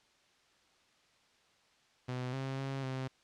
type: tone with pitch steps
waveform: sawtooth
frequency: 126.2 / 133.8 / 135.5 / 131.2 Hz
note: B2 / C3 / C#3 / C3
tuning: +38 / +39 / -39 / +5 cents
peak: -32 dBFS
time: 2.08-3.08 s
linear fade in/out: 10 ms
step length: 250 ms
effects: white hiss -68 dBFS RMS until 3.23 s + low-pass 5000 Hz 12 dB/octave